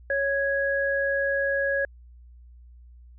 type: tone pair together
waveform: sine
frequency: 554.4 / 1661.2 Hz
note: C#5 / G#6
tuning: 0 / 0 cents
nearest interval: octave + perfect fifth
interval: 1900 cents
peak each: -25 dBFS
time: 0.1-1.85 s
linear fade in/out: 2 ms
effects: added 60 Hz sine -46 dBFS peak until 3.18 s